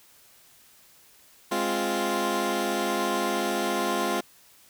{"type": "chord", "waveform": "15% pulse", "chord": "F minor", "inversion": "first", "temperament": "equal", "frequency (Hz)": [207.7, 261.6, 349.2], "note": ["Ab3", "C4", "F4"], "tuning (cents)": [0, 0, 0], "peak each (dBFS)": [-24, -25, -21], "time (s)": [1.51, 4.21], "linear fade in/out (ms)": 10, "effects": ["white hiss -56 dBFS RMS until 4.69 s"]}